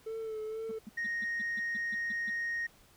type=tone with vibrato; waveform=triangle; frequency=440.2 Hz; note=A4; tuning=1 cent sharp; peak=-33 dBFS; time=0.06-0.79 s; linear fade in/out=10 ms; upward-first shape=sine; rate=2.1 Hz; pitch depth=32 cents each way
type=tone bursts; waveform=sine; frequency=214.2 Hz; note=A3; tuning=46 cents flat; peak=-40 dBFS; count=10; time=0.69-2.3 s; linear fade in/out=5 ms; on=26 ms; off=150 ms
type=tone; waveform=sine; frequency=1864.7 Hz; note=A#6; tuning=in tune; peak=-30 dBFS; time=0.97-2.67 s; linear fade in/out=10 ms
effects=tanh soft clip ceiling -30 dBFS + pink hiss -62 dBFS RMS until 2.96 s